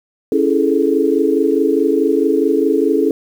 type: chord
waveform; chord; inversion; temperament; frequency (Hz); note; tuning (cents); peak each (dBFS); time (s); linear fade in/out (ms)
sine; A major seventh; first; equal; 277.2 / 329.6 / 415.3 / 440; C#4 / E4 / G#4 / A4; 0 / 0 / 0 / 0; -17; 0.32-3.11; 2
effects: 7-bit